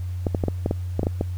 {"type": "clicks", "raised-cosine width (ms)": 2, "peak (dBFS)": -9, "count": 10, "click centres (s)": [0.268, 0.348, 0.438, 0.483, 0.661, 0.711, 0.994, 1.032, 1.069, 1.211], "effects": ["added 90 Hz sine -26 dBFS peak until 1.37 s", "pink hiss -52 dBFS RMS until 1.37 s"]}